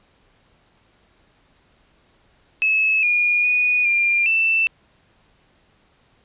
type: tone with pitch steps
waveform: sine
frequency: 2592 / 2433 / 2467 / 2395 / 2662 Hz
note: E7 / D#7 / D#7 / D7 / E7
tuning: -30 / -39 / -15 / +33 / +16 cents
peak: -15 dBFS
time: 2.62-4.67 s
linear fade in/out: 0 ms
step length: 410 ms
effects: pink hiss -59 dBFS RMS until 6.24 s + resampled to 8000 Hz